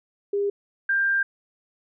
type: tone pair in turn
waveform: sine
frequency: 403.6 / 1590.3 Hz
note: G#4 / G6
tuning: -49 / +24 cents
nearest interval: 2 octaves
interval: 2373 cents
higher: second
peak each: -21 / -19 dBFS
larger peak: second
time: 0.33-0.5 / 0.89-1.23 s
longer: second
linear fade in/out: 5 ms
effects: none